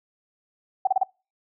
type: tone bursts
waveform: sine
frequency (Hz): 761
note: F#5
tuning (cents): +48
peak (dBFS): -16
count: 4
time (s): 0.85-1.034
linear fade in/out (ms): 5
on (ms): 22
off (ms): 32
effects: noise-tail reverb RT60 0.3 s tail -24 dB re dry